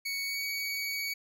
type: tone with pitch glide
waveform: 25% pulse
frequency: 2228 to 2253 Hz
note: C#7 to C#7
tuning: +8 to +28 cents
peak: -28 dBFS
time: 0.05-1.14 s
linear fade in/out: 10 ms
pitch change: +20 cents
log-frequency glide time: 0.25-0.39 s
effects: none